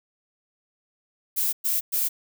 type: noise bursts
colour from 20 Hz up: violet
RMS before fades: -24 dBFS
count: 3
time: 1.36-2.09 s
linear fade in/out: 20 ms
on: 170 ms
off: 110 ms
effects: none